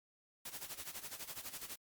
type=noise with tremolo; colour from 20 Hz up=white; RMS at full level=-44 dBFS; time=0.45-1.76 s; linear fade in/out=5 ms; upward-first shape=sine; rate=12 Hz; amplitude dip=80%; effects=Opus 48 kbps